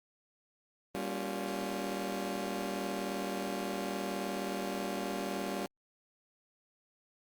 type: chord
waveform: 20% pulse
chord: G half-diminished seventh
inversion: none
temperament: just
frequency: 196 / 235.2 / 282.2 / 352.8 Hz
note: G3 / Bb3 / Db4 / F4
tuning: 0 / +16 / +31 / +18 cents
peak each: -33 / -38 / -36 / -37 dBFS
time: 0.95-5.66 s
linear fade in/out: 0 ms
effects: Opus 32 kbps